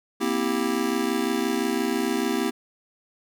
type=chord; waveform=square; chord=C dominant seventh; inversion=third; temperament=just; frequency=235.5 / 261.6 / 327 / 392.4 Hz; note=Bb3 / C4 / E4 / G4; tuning=+18 / 0 / -14 / +2 cents; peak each=-29 dBFS; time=0.2-2.51 s; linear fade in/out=20 ms; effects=none